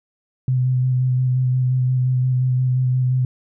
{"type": "tone with vibrato", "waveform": "sine", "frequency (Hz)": 127.6, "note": "C3", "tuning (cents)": -43, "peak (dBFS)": -15, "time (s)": [0.48, 3.25], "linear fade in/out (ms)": 2, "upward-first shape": "square", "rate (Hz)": 5.7, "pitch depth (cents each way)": 15, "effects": []}